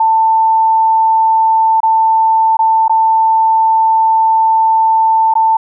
sine tone with dropouts, 890 Hz, A5, 20 cents sharp, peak -7 dBFS, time 0-5.57 s, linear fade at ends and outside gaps 5 ms, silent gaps 1.804-1.831 / 2.57-2.59 / 2.881-2.895 / 5.339-5.353 s, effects none

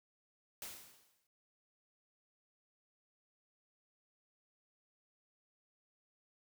white noise with exponential decay, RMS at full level -44 dBFS, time 0.62-1.27 s, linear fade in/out 1 ms, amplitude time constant 140 ms, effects none

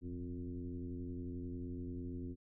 sine tone with frequency modulation, 172.7 Hz, F3, 19 cents flat, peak -40 dBFS, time 0.01-2.36 s, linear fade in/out 50 ms, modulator 89.2 Hz, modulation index 1.8, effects none

